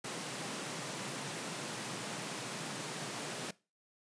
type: high-pass noise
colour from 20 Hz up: pink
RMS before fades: -41 dBFS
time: 0.04-3.51 s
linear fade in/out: 5 ms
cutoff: 120 Hz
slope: 96 dB/octave
effects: noise-tail reverb RT60 0.3 s tail -21 dB re dry + resampled to 22050 Hz